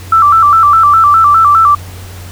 sine tone with vibrato, 1244.5 Hz, D#6, in tune, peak -3 dBFS, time 0.12-1.75 s, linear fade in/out 5 ms, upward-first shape square, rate 4.9 Hz, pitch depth 110 cents each way, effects added 91 Hz sine -26 dBFS peak until 2.31 s + pink hiss -33 dBFS RMS until 2.31 s

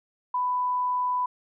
sine tone, 995 Hz, B5, 13 cents sharp, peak -23 dBFS, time 0.34-1.26 s, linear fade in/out 5 ms, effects none

